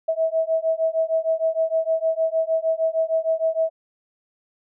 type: beating tone pair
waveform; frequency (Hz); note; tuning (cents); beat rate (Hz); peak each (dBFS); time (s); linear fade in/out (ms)
sine; 644 / 650.5; E5 / E5; -41 / -23; 6.5; -22; 0.08-3.7; 10
effects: none